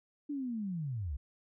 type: linear sweep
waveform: sine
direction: down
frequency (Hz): 297.9 to 59.6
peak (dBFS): -34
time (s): 0.29-1.17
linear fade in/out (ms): 10
effects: none